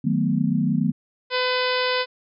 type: chord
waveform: sine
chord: B dominant seventh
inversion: first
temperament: equal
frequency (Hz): 155.56 / 185 / 220 / 246.9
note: D#3 / F#3 / A3 / B3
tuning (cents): 0 / 0 / 0 / 0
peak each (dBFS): -24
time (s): 0.04-0.92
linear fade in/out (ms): 10
type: harmonic tone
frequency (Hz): 504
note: B4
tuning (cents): +35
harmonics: 1 / 2 / 3 / 4 / 5 / 6 / 7 / 8 / 9 / 10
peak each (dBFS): -24 / -27 / -29 / -30 / -31 / -32 / -32 / -33 / -34 / -34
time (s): 1.3-2.06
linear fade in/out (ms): 50
effects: none